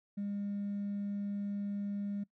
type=tone with hard clipping; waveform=triangle; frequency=202.3 Hz; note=G#3; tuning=45 cents flat; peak=-34 dBFS; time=0.17-2.24 s; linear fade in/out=10 ms; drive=2 dB; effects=noise-tail reverb RT60 0.1 s tail -21 dB re dry